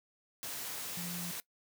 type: tone in noise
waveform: sine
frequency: 174.61 Hz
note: F3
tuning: in tune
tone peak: -40 dBFS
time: 0.97-1.31 s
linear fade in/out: 0 ms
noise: white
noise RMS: -41 dBFS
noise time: 0.43-1.4 s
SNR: -2 dB
effects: noise-tail reverb RT60 0.1 s tail -20 dB re dry + high-pass 100 Hz 12 dB/octave